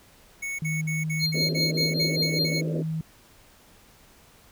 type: tone bursts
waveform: square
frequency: 2213 Hz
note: C#7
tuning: 3 cents flat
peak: -30 dBFS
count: 10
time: 0.42-2.615 s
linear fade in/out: 10 ms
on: 170 ms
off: 55 ms
type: tone with pitch glide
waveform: sine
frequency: 157.1 to 159.48 Hz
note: D#3 to D#3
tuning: +17 to +43 cents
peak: -26 dBFS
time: 0.62-3.01 s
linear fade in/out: 2 ms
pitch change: +26 cents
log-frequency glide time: 1.17-1.62 s
type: tone with tremolo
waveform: triangle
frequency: 4200 Hz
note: C8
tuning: 6 cents sharp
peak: -20 dBFS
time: 1.19-2.61 s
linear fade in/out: 50 ms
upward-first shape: triangle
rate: 5.1 Hz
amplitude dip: 100%
type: band-pass noise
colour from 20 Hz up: pink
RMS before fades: -32 dBFS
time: 1.34-2.83 s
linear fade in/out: 10 ms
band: 230 to 610 Hz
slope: 96 dB/octave
effects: pink hiss -55 dBFS RMS until 4.51 s